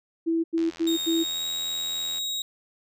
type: tone bursts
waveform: sine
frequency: 329.6 Hz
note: E4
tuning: in tune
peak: -21 dBFS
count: 4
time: 0.26-1.241 s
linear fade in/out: 20 ms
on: 180 ms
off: 87 ms
type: click train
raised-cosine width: 0.2 ms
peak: -25 dBFS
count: 135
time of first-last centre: 0.58-2.183 s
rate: 83.6 Hz
type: tone with pitch glide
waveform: 35% pulse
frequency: 3716 to 3796 Hz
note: A#7 to A#7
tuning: -6 to +31 cents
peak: -26 dBFS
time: 0.87-2.42 s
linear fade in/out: 2 ms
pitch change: +37 cents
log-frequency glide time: 1.09-1.47 s
effects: none